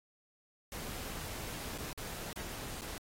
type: noise with dropouts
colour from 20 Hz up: pink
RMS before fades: -43 dBFS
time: 0.72-2.98 s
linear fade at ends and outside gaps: 1 ms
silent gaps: 1.779-1.784 / 1.93-1.976 / 2.33-2.36 / 2.811-2.818 s
effects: AAC 48 kbps